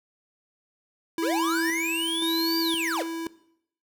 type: tone with tremolo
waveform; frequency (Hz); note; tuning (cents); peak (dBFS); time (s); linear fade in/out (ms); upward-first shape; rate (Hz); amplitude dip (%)
square; 329.6; E4; 0; -26; 1.18-3.27; 2; square; 0.96; 45
type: linear two-way sweep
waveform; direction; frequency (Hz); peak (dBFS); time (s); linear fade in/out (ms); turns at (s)
square; up then down; 370 to 4761 to 370; -27; 1.22-3.03; 10; 2.59
effects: noise-tail reverb RT60 0.7 s tail -18 dB re dry